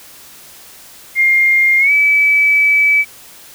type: tone with pitch glide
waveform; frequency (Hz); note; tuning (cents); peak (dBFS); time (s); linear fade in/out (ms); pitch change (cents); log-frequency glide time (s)
sine; 2119 to 2297; C7 to D7; +21 to -39; -8; 1.15-3.05; 50; +140; 1.79-1.92
effects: white hiss -39 dBFS RMS until 3.54 s